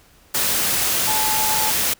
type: tone in noise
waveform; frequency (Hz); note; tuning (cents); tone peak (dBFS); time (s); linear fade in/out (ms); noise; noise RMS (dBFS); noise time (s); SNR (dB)
sine; 866; A5; -28; -23; 1.07-1.71; 10; white; -20; 0.34-1.94; -6
effects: pink hiss -53 dBFS RMS until 1.99 s